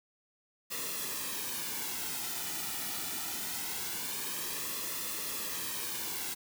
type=noise with flanger; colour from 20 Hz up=white; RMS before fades=-37 dBFS; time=0.7-6.35 s; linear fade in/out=20 ms; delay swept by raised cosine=1.3 to 1.88 ms; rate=0.23 Hz; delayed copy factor=-0.6; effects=none